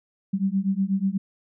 sine beating tone pair, 190 / 198.2 Hz, F#3 / G3, +46 / +19 cents, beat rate 8.2 Hz, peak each -24 dBFS, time 0.33-1.18 s, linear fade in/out 10 ms, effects none

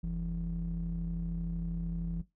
triangle ring-modulated tone, 61.74 Hz, B1, in tune, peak -27 dBFS, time 0.03-2.22 s, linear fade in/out 10 ms, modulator 107 Hz, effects noise-tail reverb RT60 0.2 s tail -17 dB re dry

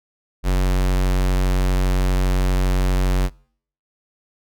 square tone, 46.25 Hz, F#1, in tune, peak -16 dBFS, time 0.43-3.3 s, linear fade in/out 50 ms, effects noise-tail reverb RT60 0.6 s tail -26 dB re dry

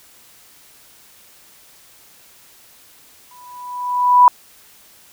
sine tone with exponential growth, 987 Hz, B5, 1 cent flat, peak -3 dBFS, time 3.31-4.28 s, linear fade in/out 1 ms, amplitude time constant 210 ms, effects white hiss -48 dBFS RMS until 5.12 s

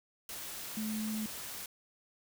sine tone in noise, 216.5 Hz, A3, 28 cents flat, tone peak -34 dBFS, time 0.77-1.26 s, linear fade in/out 2 ms, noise white, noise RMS -43 dBFS, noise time 0.29-1.66 s, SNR +6 dB, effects none

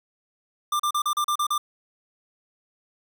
square tone bursts, 1190 Hz, D6, 22 cents sharp, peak -22 dBFS, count 8, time 0.72-1.58 s, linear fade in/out 5 ms, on 76 ms, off 36 ms, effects none

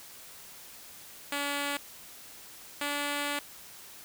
5% pulse tone pair in turn, 285.3 / 288.6 Hz, C#4 / D4, +50 / -30 cents, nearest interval unison, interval 20 cents, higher second, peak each -19 dBFS, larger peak neither, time 1.32-1.77 / 2.81-3.39 s, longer second, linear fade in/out 2 ms, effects white hiss -49 dBFS RMS until 4.04 s

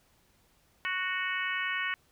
harmonic tone, 370 Hz, F#4, in tune, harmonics 3 / 4 / 5 / 6 / 7 / 8, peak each -38 / -36 / -34 / -36 / -40 / -40 dBFS, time 0.85-1.94 s, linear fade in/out 0 ms, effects pink hiss -67 dBFS RMS until 2.11 s

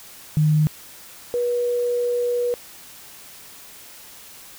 sine tone pair in turn, 153 / 484.7 Hz, D#3 / B4, -29 / -32 cents, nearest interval octave + minor sixth, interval 1997 cents, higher second, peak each -14 / -19 dBFS, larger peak first, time 0.37-0.67 / 1.34-2.54 s, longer second, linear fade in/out 0 ms, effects white hiss -43 dBFS RMS until 4.58 s

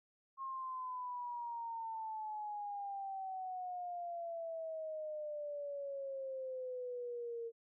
sine exponential sweep, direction down, 1079 to 458.7 Hz, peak -40 dBFS, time 0.37-7.52 s, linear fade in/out 50 ms, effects none

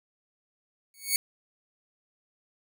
5% pulse tone with exponential growth, 2227 Hz, C#7, 7 cents sharp, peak -10 dBFS, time 0.94-1.16 s, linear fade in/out 1 ms, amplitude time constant 47 ms, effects none

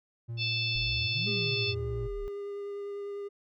triangle tone, 116.54 Hz, A#2, in tune, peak -32 dBFS, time 0.28-2.08 s, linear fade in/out 20 ms
harmonic tone, 880 Hz, A5, in tune, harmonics 3 / 4 / 5 / 6, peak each -32 / -34 / -36 / -38 dBFS, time 0.37-1.75 s, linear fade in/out 50 ms
sine exponential two-way sweep, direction up then down, 30.87 to 221.9 to 30.87 Hz, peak -36 dBFS, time 0.75-2.28 s, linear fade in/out 0 ms, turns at 1.29 s
triangle tone with vibrato, 404.3 Hz, G#4, 46 cents flat, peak -33 dBFS, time 1.26-3.29 s, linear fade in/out 20 ms, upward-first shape sine, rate 10 Hz, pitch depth 10 cents each way
effects none

